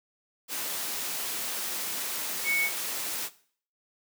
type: tone in noise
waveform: sine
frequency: 2217 Hz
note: C#7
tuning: in tune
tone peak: -24 dBFS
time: 2.44-2.7 s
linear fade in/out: 50 ms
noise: white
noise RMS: -33 dBFS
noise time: 0.48-3.3 s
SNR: +6 dB
effects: noise-tail reverb RT60 0.5 s tail -17 dB re dry + high-pass 200 Hz 12 dB/octave